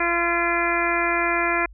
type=harmonic tone; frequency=342.6 Hz; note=F4; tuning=33 cents flat; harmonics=1 / 2 / 3 / 4 / 5 / 6 / 7; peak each=-27 / -27 / -27 / -27 / -27 / -27 / -27 dBFS; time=0-1.66 s; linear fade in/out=5 ms; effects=added 50 Hz sine -42 dBFS peak until 1.73 s